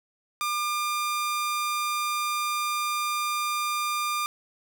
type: tone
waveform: sawtooth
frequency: 1200 Hz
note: D6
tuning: 37 cents sharp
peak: -22 dBFS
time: 0.41-4.26 s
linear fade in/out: 0 ms
effects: none